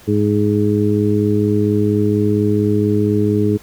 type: harmonic tone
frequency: 104.3 Hz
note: G#2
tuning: 8 cents sharp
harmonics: 1 / 2 / 3 / 4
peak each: -18 / -18 / -18 / -18 dBFS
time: 0.07-3.58 s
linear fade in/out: 20 ms
effects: pink hiss -44 dBFS RMS until 3.62 s